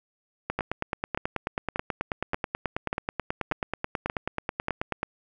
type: two click trains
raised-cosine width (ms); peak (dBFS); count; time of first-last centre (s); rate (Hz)
0.5; -12 / -12; 8 / 43; 0.59-4.684 / 0.5-5.031; 1.71 / 9.27
effects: none